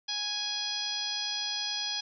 harmonic tone, 830.6 Hz, G#5, in tune, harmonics 1 / 2 / 3 / 4 / 5 / 6 / 7, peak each -44 / -44 / -44 / -35 / -38 / -35 / -42 dBFS, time 0.08-2.01 s, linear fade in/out 10 ms, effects none

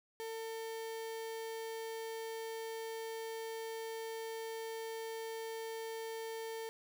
35% pulse tone, 450 Hz, A4, 39 cents sharp, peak -39 dBFS, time 0.2-6.69 s, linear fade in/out 0 ms, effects none

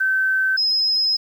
sine tone pair in turn, 1540 / 5104 Hz, G6 / D#8, -31 / +43 cents, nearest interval octave + major sixth, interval 2074 cents, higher second, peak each -16 dBFS, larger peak neither, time 0-0.57 / 0.57-1.17 s, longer second, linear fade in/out 10 ms, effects 8-bit

